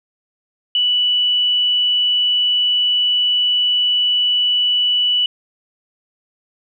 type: tone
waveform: sine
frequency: 2960 Hz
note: F#7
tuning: in tune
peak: -13 dBFS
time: 0.75-5.26 s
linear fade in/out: 2 ms
effects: none